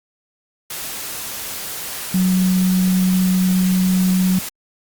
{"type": "tone in noise", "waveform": "sine", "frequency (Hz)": 185, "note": "F#3", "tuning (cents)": 0, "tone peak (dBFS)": -13, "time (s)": [2.14, 4.39], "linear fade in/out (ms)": 5, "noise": "white", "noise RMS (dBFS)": -28, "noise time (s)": [0.7, 4.49], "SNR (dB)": 12, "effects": ["Opus 48 kbps"]}